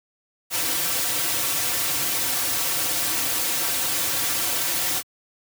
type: noise with comb filter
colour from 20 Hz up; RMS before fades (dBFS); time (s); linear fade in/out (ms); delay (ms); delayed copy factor
white; -24; 0.5-5.03; 50; 4.8; -0.8
effects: high-pass 100 Hz 12 dB/octave